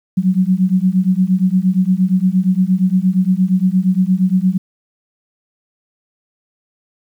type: beating tone pair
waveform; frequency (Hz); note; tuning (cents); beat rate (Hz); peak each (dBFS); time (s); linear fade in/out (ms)
sine; 181.5 / 190.1; F#3 / F#3; -33 / +47; 8.6; -14; 0.17-4.58; 10
effects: 8-bit